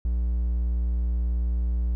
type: tone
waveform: triangle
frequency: 59.3 Hz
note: A#1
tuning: 30 cents sharp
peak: -20 dBFS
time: 0.05-1.95 s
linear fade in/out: 0 ms
effects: none